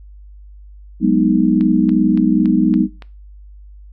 sine chord, G# minor seventh, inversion third, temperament equal, 185 / 207.7 / 246.9 / 311.1 Hz, F#3 / G#3 / B3 / D#4, 0 / 0 / 0 / 0 cents, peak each -16 dBFS, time 1-2.88 s, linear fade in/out 50 ms
click train, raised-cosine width 0.3 ms, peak -19 dBFS, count 6, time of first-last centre 1.61-3.022 s, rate 3.54 Hz
effects noise-tail reverb RT60 0.3 s tail -18 dB re dry + added 50 Hz sine -36 dBFS peak until 3.92 s

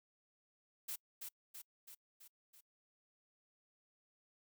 blue noise with echo, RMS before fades -43 dBFS, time 0.88-0.96 s, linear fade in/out 10 ms, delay 330 ms, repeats 5, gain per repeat -4 dB, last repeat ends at 2.61 s, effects noise-tail reverb RT60 0.1 s tail -26 dB re dry

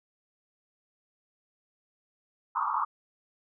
pink band-pass noise, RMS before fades -29 dBFS, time 2.55-2.85 s, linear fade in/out 10 ms, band 870 to 1300 Hz, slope 96 dB/octave, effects none

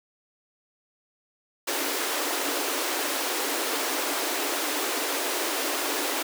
pink high-pass noise, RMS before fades -28 dBFS, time 1.67-6.23 s, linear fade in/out 10 ms, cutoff 270 Hz, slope 96 dB/octave, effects none

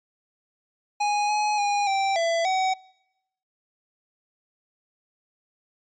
square tone with pitch steps, 828 / 841 / 817 / 781 / 669 / 755 Hz, G#5 / G#5 / G#5 / G5 / E5 / F#5, -5 / +22 / -29 / -7 / +25 / +35 cents, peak -22 dBFS, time 1-2.74 s, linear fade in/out 10 ms, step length 290 ms, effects noise-tail reverb RT60 0.9 s tail -25 dB re dry + resampled to 16000 Hz

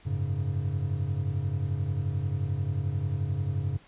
triangle chord, F# suspended second, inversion none, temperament equal, 92.5 / 103.83 / 138.59 Hz, F#2 / G#2 / C#3, 0 / 0 / 0 cents, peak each -29 dBFS, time 0.05-3.78 s, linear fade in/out 20 ms, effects pink hiss -57 dBFS RMS until 3.87 s + resampled to 8000 Hz

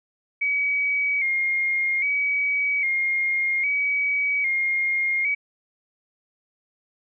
sine tone with vibrato, 2200 Hz, C#7, 14 cents flat, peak -20 dBFS, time 0.41-5.35 s, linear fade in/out 10 ms, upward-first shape square, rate 0.62 Hz, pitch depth 55 cents each way, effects none

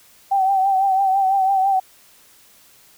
sine tone with vibrato, 773 Hz, G5, 24 cents flat, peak -14 dBFS, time 0.31-1.8 s, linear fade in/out 10 ms, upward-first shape triangle, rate 6 Hz, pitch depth 57 cents each way, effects white hiss -51 dBFS RMS until 2.97 s

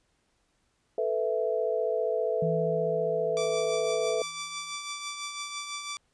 sine chord, A suspended second, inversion none, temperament just, 440 / 495 / 660 Hz, A4 / B4 / E5, 0 / +4 / +2 cents, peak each -29 / -30 / -30 dBFS, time 0.98-4.22 s, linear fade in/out 2 ms
sine tone with exponential decay, 163.2 Hz, E3, 17 cents flat, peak -27 dBFS, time 2.42-4.77 s, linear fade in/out 5 ms, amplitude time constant 510 ms
10% pulse tone with tremolo, 1165 Hz, D6, 14 cents flat, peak -24 dBFS, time 3.37-5.97 s, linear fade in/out 0 ms, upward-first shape triangle, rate 6 Hz, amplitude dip 50%
effects pink hiss -72 dBFS RMS until 6.13 s + resampled to 22050 Hz

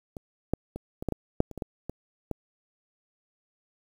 clicks, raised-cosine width 2 ms, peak -25 / -11 / -22 / -21 / -14 / -15 / -7 / -28 / -23 / -17 / -20 / -17 dBFS, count 12, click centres 0.168 / 0.536 / 0.76 / 1.025 / 1.087 / 1.123 / 1.404 / 1.513 / 1.577 / 1.622 / 1.896 / 2.313 s, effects 8-bit

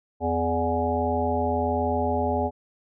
harmonic tone with a mistuned harmonic, 83.7 Hz, E2, 27 cents sharp, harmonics 1 / 3 / 5 / 7 / 9 / 10, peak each -29 / -29 / -29 / -29 / -29 / -29 dBFS, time 0.2-2.51 s, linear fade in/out 50 ms, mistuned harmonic 9, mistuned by -41 cents, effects none

